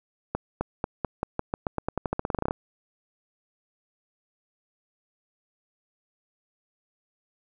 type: accelerating click train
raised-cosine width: 1 ms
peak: -12 dBFS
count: 22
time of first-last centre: 0.35-2.509 s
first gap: 260 ms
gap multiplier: 0.89
effects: none